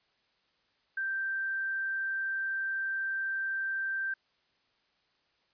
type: tone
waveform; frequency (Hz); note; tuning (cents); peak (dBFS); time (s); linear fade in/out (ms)
sine; 1568; G6; 0; -30; 0.97-4.14; 5
effects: white hiss -72 dBFS RMS until 5.53 s + resampled to 11025 Hz